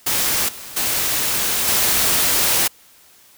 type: noise with level steps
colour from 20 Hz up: white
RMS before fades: -19 / -35 / -20 / -17 dBFS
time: 0.06-2.68 s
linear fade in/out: 10 ms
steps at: 0.48 / 0.76 / 1.67 s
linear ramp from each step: 10 ms
effects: white hiss -50 dBFS RMS until 3.37 s